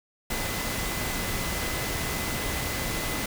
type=tone in noise; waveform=sine; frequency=2020 Hz; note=B6; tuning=39 cents sharp; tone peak=-38 dBFS; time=0.3-3.26 s; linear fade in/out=5 ms; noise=pink; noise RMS=-30 dBFS; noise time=0.3-3.26 s; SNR=-11 dB; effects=none